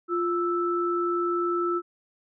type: tone pair together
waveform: sine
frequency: 349.2 / 1318.4 Hz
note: F4 / E6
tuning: 0 / 0 cents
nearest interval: octave + major seventh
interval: 2300 cents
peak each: -25 / -27 dBFS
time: 0.08-1.82 s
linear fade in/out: 50 ms
effects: none